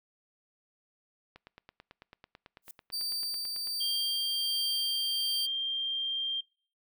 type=click train; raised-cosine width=0.3 ms; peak=-33 dBFS; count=22; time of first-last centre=1.36-3.673 s; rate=9.08 Hz
type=noise with exponential growth; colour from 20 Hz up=violet; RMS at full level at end=-40 dBFS; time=2.62-2.71 s; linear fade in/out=2 ms; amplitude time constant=18 ms
type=tone with tremolo; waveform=40% pulse; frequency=4639 Hz; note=D8; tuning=22 cents flat; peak=-30 dBFS; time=2.92-5.47 s; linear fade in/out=20 ms; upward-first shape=sine; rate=1.3 Hz; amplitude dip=25%
type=tone with pitch glide; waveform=sine; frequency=3200 to 3182 Hz; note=G7 to G7; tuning=+35 to +25 cents; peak=-30 dBFS; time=3.8-6.41 s; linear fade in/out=10 ms; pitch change=-10 cents; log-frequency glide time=3.93-5 s
effects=noise-tail reverb RT60 0.5 s tail -26 dB re dry